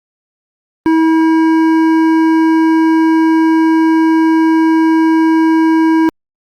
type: tone with hard clipping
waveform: sine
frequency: 322.4 Hz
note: E4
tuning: 38 cents flat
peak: -9 dBFS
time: 0.86-6.09 s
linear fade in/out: 0 ms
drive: 11 dB
effects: Opus 32 kbps